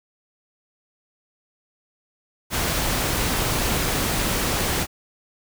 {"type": "noise", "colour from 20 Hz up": "pink", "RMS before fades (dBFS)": -23, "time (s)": [2.5, 4.87], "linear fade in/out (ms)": 50, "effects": []}